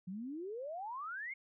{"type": "exponential sweep", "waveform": "sine", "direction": "up", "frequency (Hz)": [174.9, 2216], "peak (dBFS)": -40, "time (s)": [0.07, 1.34], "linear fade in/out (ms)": 10, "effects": []}